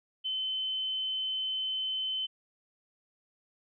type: tone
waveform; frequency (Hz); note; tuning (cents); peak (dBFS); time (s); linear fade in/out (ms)
sine; 3060; G7; -42; -30; 0.24-2.27; 20
effects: none